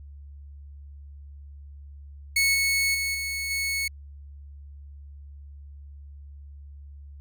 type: tone with level steps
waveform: sawtooth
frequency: 2204 Hz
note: C#7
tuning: 11 cents flat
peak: -16 / -18 / -22 / -25 / -22 dBFS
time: 2.36-3.88 s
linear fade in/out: 5 ms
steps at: 2.54 / 2.94 / 3.14 / 3.5 s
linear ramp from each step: 10 ms
effects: added 71 Hz sine -41 dBFS peak until 7.2 s